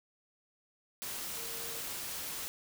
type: tone in noise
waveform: sine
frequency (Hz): 460.5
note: A#4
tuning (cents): -21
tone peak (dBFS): -50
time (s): 1.37-1.79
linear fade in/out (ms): 0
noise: white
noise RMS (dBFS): -40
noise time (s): 1.02-2.48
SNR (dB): -13
effects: none